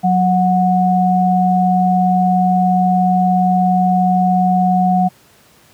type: tone pair together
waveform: sine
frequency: 183.4 / 733.6 Hz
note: F#3 / F#5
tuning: -15 / -15 cents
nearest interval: 2 octaves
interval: 2400 cents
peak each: -13 dBFS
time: 0.03-5.09 s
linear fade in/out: 20 ms
effects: pink hiss -49 dBFS RMS until 5.73 s + high-pass 100 Hz 12 dB/octave